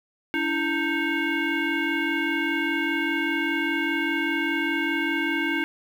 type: tone with frequency modulation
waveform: sine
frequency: 951 Hz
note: A#5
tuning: 34 cents sharp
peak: -22 dBFS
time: 0.34-5.64 s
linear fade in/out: 0 ms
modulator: 619 Hz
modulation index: 2.5
effects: 8-bit